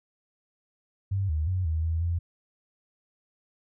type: tone with pitch steps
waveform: sine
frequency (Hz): 97.7 / 77.1 / 92.2 / 79.7 / 81.6 / 85.3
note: G2 / D#2 / F#2 / D#2 / E2 / F2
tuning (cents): -5 / -15 / -6 / +42 / -17 / -40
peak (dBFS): -24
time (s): 1.11-2.19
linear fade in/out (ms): 10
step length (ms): 180
effects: none